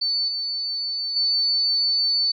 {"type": "tone with level steps", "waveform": "sine", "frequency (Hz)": 4503, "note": "C#8", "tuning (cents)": 26, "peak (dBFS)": [-20, -24, -18], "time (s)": [0.01, 2.32], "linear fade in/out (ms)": 10, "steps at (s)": [0.28, 1.16], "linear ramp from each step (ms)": 5, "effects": []}